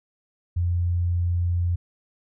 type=tone; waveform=sine; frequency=87.31 Hz; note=F2; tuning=in tune; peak=-20 dBFS; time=0.56-1.76 s; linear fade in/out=10 ms; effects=none